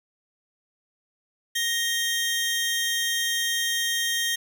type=tone pair together; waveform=sawtooth; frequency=1864.7 / 3185 Hz; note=A#6 / G7; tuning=0 / +27 cents; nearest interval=major sixth; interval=927 cents; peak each=-23 dBFS; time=1.55-4.36 s; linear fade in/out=10 ms; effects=none